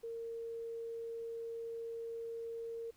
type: tone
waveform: sine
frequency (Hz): 460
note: A#4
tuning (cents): -23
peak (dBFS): -40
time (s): 0.03-2.91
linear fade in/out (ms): 10
effects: pink hiss -69 dBFS RMS until 2.96 s